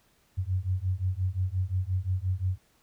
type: beating tone pair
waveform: sine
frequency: 90.2 / 95.9 Hz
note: F#2 / G2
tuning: -44 / -37 cents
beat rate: 5.7 Hz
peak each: -29 dBFS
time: 0.37-2.58 s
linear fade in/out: 20 ms
effects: pink hiss -66 dBFS RMS until 2.82 s